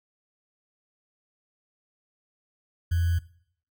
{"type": "tone with sample-and-hold", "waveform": "sine", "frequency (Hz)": 85.2, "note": "F2", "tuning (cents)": -42, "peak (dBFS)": -21, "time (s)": [2.91, 3.19], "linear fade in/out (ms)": 10, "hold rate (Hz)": 1575, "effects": ["noise-tail reverb RT60 0.6 s tail -19 dB re dry"]}